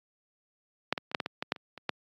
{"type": "clicks", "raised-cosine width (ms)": 0.3, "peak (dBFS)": [-8, -16, -26, -9, -13, -16, -15, -10, -29, -27, -12], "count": 11, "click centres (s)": [0.926, 0.978, 1.115, 1.148, 1.202, 1.261, 1.425, 1.521, 1.562, 1.777, 1.893], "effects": ["high-pass 150 Hz 12 dB/octave", "AAC 64 kbps"]}